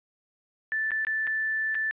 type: tone with dropouts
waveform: sine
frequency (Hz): 1759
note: A6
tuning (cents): -1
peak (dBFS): -25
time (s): 0.72-1.91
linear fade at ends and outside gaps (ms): 0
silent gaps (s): 0.907-0.917 / 1.049-1.069 / 1.269-1.274 / 1.746-1.752
effects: resampled to 8000 Hz + 11-bit